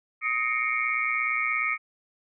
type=tone cluster; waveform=sine; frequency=1258 / 1853 / 2139 / 2256 / 2385 Hz; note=D#6 / A#6 / C7 / C#7 / D7; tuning=+19 / -11 / +38 / +30 / +26 cents; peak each=-30 / -36 / -29 / -28 / -34 dBFS; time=0.21-1.78 s; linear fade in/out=50 ms; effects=none